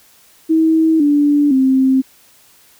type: tone with pitch steps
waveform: sine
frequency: 320.9 / 290.9 / 263.7 Hz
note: E4 / D4 / C4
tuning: -46 / -16 / +14 cents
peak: -9 dBFS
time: 0.49-2.02 s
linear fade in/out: 20 ms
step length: 510 ms
effects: white hiss -49 dBFS RMS until 2.79 s